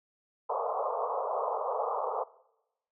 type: band-pass noise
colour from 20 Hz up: pink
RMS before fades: -32 dBFS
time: 0.49-2.24 s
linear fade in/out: 10 ms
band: 440 to 1200 Hz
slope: 96 dB/octave
effects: noise-tail reverb RT60 0.9 s tail -21 dB re dry